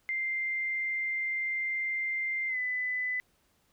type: tone with pitch glide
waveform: sine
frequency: 2093 to 2002 Hz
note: C7 to B6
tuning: 0 to +23 cents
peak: -29 dBFS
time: 0.09-3.2 s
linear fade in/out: 0 ms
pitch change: -77 cents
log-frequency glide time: 2.48-2.58 s
effects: pink hiss -70 dBFS RMS until 3.72 s